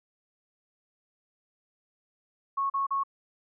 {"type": "tone bursts", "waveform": "sine", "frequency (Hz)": 1100, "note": "C#6", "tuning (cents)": -14, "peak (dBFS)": -25, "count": 3, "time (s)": [2.57, 3.036], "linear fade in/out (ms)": 10, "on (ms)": 130, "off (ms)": 38, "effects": []}